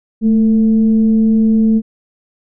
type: tone with frequency modulation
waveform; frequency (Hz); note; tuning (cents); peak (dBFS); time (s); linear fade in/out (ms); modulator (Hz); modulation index
sine; 220; A3; 0; -8; 0.21-1.82; 50; 231; 0.28
effects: none